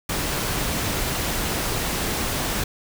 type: noise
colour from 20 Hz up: pink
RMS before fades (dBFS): -25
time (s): 0.09-2.64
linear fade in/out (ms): 5
effects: none